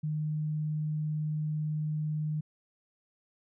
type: tone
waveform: sine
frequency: 153 Hz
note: D#3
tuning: 29 cents flat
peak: -29 dBFS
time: 0.03-2.41 s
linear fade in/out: 10 ms
effects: none